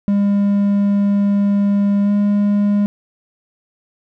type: tone with pitch glide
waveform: triangle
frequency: 201.6 to 204.4 Hz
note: G3 to G#3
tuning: +49 to -27 cents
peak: -10 dBFS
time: 0.08-2.86 s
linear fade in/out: 0 ms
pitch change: +24 cents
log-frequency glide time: 2.03-2.11 s
effects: none